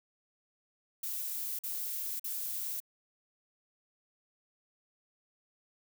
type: noise bursts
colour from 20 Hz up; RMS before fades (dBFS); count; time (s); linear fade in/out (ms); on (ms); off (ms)
violet; -37; 3; 1.03-2.802; 5; 560; 46
effects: none

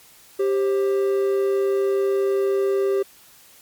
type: tone pair together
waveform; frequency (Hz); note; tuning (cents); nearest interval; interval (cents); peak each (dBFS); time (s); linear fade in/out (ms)
triangle; 393.7 / 532; G4 / C5; +8 / +29; perfect fourth; 521; -16 / -26; 0.39-3.03; 10
effects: white hiss -50 dBFS RMS until 3.61 s + MP3 96 kbps

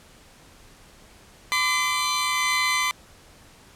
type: tone cluster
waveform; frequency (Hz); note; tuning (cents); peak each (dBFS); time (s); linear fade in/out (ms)
20% pulse; 1019 / 1173 / 2037; C6 / D6 / C7; -46 / -2 / -47; -21; 1.52-2.91; 0
effects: pink hiss -51 dBFS RMS until 3.75 s + low-pass 11000 Hz 12 dB/octave

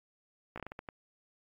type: slowing click train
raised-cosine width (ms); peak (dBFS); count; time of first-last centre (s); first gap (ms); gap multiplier
0.5; -26; 8; 0.56-0.888; 16; 1.35
effects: AAC 64 kbps

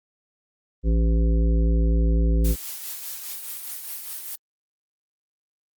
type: harmonic tone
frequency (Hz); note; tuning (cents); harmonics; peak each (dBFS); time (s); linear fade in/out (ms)
56; A1; +31; 1 / 3 / 5 / 7 / 9; -17 / -27 / -31 / -34 / -36; 0.83-2.56; 50
type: noise with tremolo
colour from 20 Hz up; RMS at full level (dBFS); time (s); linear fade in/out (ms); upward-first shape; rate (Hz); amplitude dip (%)
blue; -32; 2.44-4.36; 10; triangle; 4.9; 45
effects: Opus 32 kbps

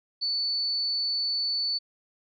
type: tone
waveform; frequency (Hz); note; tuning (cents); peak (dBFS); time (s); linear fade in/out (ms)
sine; 4480; C#8; +18; -25; 0.21-1.79; 20
effects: none

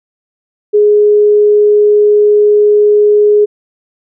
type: tone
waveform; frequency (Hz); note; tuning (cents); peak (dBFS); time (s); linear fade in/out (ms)
sine; 417.2; G#4; +8; -4; 0.73-3.46; 20
effects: none

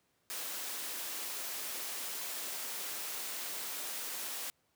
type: high-pass noise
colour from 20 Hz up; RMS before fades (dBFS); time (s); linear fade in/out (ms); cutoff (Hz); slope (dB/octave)
white; -40; 0.3-4.5; 0; 290; 12
effects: pink hiss -75 dBFS RMS until 4.75 s + high-pass 100 Hz 12 dB/octave

